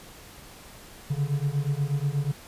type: beating tone pair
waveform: triangle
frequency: 138.59 / 146.89 Hz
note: C#3 / D3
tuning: 0 / +1 cents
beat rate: 8.3 Hz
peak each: -25 dBFS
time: 1.1-2.32 s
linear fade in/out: 10 ms
effects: pink hiss -47 dBFS RMS until 2.47 s + resampled to 32000 Hz